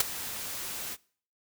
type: noise with ADSR envelope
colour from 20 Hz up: white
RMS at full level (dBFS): -20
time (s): 0-0.97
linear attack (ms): 4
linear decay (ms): 15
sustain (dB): -17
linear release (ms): 43
effects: noise-tail reverb RT60 0.5 s tail -23 dB re dry